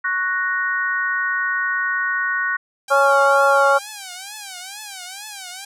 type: chord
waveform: sine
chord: F# major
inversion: second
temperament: equal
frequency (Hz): 1108.7 / 1480 / 1864.7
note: C#6 / F#6 / A#6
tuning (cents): 0 / 0 / 0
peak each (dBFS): -26 / -21 / -23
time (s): 0.04-2.57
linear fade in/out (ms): 10
type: tone with vibrato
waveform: 5% pulse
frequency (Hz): 784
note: G5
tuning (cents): 0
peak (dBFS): -20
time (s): 2.88-5.65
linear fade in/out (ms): 5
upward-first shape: triangle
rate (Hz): 2.2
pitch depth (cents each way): 180
type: harmonic tone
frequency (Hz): 277.2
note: C#4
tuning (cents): 0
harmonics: 2 / 3 / 4 / 5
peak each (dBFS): -16 / -19 / -20 / -16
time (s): 2.9-3.79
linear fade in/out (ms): 20
effects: none